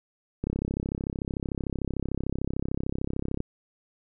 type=click train; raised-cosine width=3 ms; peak=-16 dBFS; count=100; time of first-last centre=0.44-3.404 s; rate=33.4 Hz; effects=none